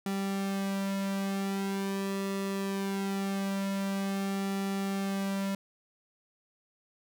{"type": "tone with flanger", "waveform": "sawtooth", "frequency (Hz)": 195.9, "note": "G3", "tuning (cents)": -1, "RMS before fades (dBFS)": -32, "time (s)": [0.06, 5.55], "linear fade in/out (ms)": 2, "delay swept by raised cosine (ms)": [1.9, 3.8], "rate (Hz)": 0.22, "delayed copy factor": -0.7, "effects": []}